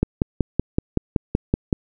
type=click train; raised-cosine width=3 ms; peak=-4 dBFS; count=10; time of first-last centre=0.03-1.728 s; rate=5.3 Hz; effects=none